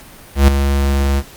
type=tone with ADSR envelope; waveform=square; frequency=69.3 Hz; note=C#2; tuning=in tune; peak=-4 dBFS; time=0.35-1.23 s; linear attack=130 ms; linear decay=4 ms; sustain=-9 dB; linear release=52 ms; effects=pink hiss -39 dBFS RMS until 1.36 s + Opus 48 kbps